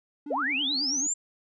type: tone with vibrato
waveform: triangle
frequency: 277.2 Hz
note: C#4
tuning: in tune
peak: -33 dBFS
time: 0.26-1.07 s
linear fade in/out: 5 ms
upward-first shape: sine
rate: 9.2 Hz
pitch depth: 120 cents each way
type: linear sweep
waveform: sine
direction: up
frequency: 393.7 to 7459 Hz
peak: -25 dBFS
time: 0.3-1.14 s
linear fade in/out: 10 ms
effects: none